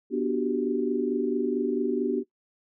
sine chord, G major seventh, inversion first, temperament just, 245 / 294 / 367.5 / 392 Hz, B3 / D4 / F#4 / G4, -14 / +2 / -12 / 0 cents, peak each -29 dBFS, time 0.1-2.24 s, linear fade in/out 50 ms, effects noise-tail reverb RT60 0.1 s tail -18 dB re dry

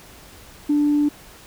sine tone, 293.7 Hz, D4, in tune, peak -14 dBFS, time 0.69-1.09 s, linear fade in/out 10 ms, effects tanh soft clip ceiling -11 dBFS + pink hiss -45 dBFS RMS until 1.46 s

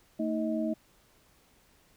sine tone cluster, 225.4 / 314.8 / 632 Hz, A3 / D#4 / D#5, +42 / +20 / +27 cents, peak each -31 / -32 / -34 dBFS, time 0.19-0.74 s, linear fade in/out 10 ms, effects pink hiss -64 dBFS RMS until 1.96 s

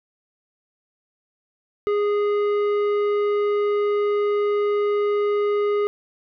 sine tone with tanh clipping, 412.7 Hz, G#4, 11 cents flat, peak -20 dBFS, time 1.87-5.87 s, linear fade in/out 0 ms, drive 11 dB, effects none

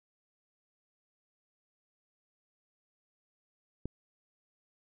click, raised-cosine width 3 ms, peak -23 dBFS, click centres 3.856 s, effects none

